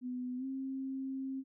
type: tone with pitch glide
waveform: sine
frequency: 250.2 to 266.6 Hz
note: B3 to C4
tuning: +23 to +33 cents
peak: -36 dBFS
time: 0.01-1.44 s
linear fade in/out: 50 ms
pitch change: +110 cents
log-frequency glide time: 0.37-0.45 s
effects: none